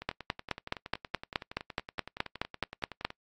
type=two click trains; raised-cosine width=0.3 ms; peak=-13 / -24 dBFS; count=15 / 34; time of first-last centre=0.09-3.05 / 0.02-3.104 s; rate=4.73 / 10.7 Hz; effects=noise-tail reverb RT60 0.1 s tail -23 dB re dry + AAC 48 kbps